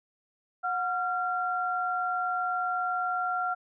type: tone pair together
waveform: sine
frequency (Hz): 729.4 / 1377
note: F#5 / F6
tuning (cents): -25 / -25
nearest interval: major seventh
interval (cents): 1100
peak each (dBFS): -30 / -29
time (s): 0.63-3.55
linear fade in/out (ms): 20
effects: none